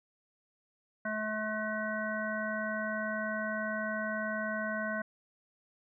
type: harmonic tone with a mistuned harmonic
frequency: 215.4 Hz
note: A3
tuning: 37 cents flat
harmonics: 1 / 3 / 5 / 7 / 9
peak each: -38 / -37 / -42 / -36 / -43 dBFS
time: 1.05-5.02 s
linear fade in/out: 5 ms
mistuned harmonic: 9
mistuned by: -21 cents
effects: none